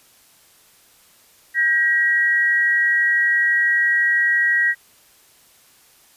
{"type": "tone pair together", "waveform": "sine", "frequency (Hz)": [1599.9, 1906], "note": ["G6", "A#6"], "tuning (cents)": [35, 38], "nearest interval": "minor third", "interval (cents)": 303, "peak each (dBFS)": [-22, -15], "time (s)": [1.54, 4.75], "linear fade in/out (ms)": 50, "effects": ["white hiss -53 dBFS RMS until 6.16 s", "resampled to 32000 Hz"]}